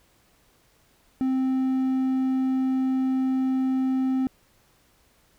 triangle tone, 261.6 Hz, C4, in tune, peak -19 dBFS, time 1.21-4.27 s, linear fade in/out 0 ms, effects pink hiss -62 dBFS RMS until 5.38 s

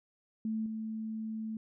sine tone with level steps, 220 Hz, A3, in tune, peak -31 / -35 dBFS, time 0.45-1.57 s, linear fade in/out 2 ms, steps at 0.66 s, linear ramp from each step 2 ms, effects none

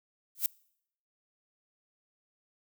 violet noise with exponential growth, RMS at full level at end -22 dBFS, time 0.35-0.46 s, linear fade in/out 2 ms, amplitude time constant 22 ms, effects noise-tail reverb RT60 0.7 s tail -25 dB re dry

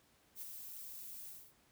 violet noise with ADSR envelope, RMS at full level -44 dBFS, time 0.35-1.54 s, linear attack 66 ms, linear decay 20 ms, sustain -5 dB, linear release 280 ms, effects pink hiss -70 dBFS RMS until 1.71 s + high-pass 60 Hz 12 dB/octave

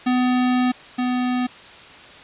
square tone pair in turn, 250.8 / 249.7 Hz, B3 / B3, +27 / +19 cents, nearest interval unison, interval 8 cents, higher first, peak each -17 / -20 dBFS, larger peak first, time 0.06-0.72 / 0.98-1.47 s, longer first, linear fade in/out 10 ms, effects white hiss -42 dBFS RMS until 2.23 s + resampled to 8000 Hz

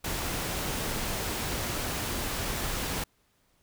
pink noise, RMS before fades -32 dBFS, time 0.04-3.04 s, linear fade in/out 5 ms, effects pink hiss -69 dBFS RMS until 3.62 s

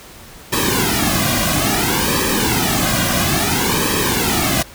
pink noise with flanger, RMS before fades -17 dBFS, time 0.52-4.63 s, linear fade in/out 10 ms, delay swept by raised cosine 1.4 to 2.29 ms, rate 0.59 Hz, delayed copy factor -0.9, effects pink hiss -39 dBFS RMS until 4.74 s

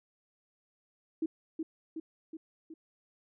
sine tone with echo, 320.9 Hz, E4, 46 cents flat, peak -28 dBFS, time 1.22-1.26 s, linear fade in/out 5 ms, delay 370 ms, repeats 4, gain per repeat -4 dB, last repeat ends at 2.74 s, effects none

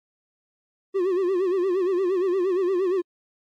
triangle tone with vibrato, 370 Hz, F#4, in tune, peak -18 dBFS, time 0.94-3.02 s, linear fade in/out 20 ms, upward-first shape sine, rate 8.6 Hz, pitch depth 110 cents each way, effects AAC 48 kbps

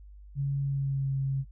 sine tone with pitch glide, 139.2 to 135.63 Hz, C#3 to C#3, +8 to -37 cents, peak -26 dBFS, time 0.35-1.45 s, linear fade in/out 50 ms, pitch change -45 cents, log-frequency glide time 0.61-1.13 s, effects noise-tail reverb RT60 0.1 s tail -19 dB re dry + added 50 Hz sine -46 dBFS peak until 1.51 s

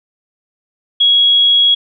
sine tone, 3322 Hz, G#7, in tune, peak -7 dBFS, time 1-1.75 s, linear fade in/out 10 ms, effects none

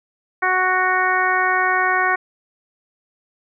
harmonic tone, 370 Hz, F#4, in tune, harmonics 1 / 2 / 3 / 4 / 5 / 6, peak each -27 / -22 / -21 / -21 / -21 / -27 dBFS, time 0.42-2.16 s, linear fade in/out 10 ms, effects none

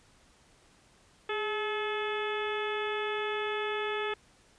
harmonic tone with a mistuned harmonic, 430 Hz, A4, 40 cents flat, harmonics 1 / 2 / 3 / 4 / 5 / 6 / 7 / 8, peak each -33 / -39 / -38 / -39 / -42 / -41 / -47 / -43 dBFS, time 1.29-4.14 s, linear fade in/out 5 ms, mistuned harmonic 1, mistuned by -51 cents, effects pink hiss -62 dBFS RMS until 4.58 s + resampled to 22050 Hz

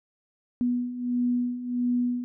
sine beating tone pair, 243.8 / 245.3 Hz, B3 / B3, -22 / -12 cents, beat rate 1.5 Hz, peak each -30 / -25 dBFS, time 0.61-2.24 s, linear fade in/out 0 ms, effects none

